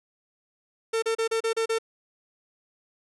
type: tone bursts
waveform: 45% pulse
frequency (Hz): 451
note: A4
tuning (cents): +43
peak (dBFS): -23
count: 7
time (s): 0.93-1.786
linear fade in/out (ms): 10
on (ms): 94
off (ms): 33
effects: resampled to 24000 Hz + 10-bit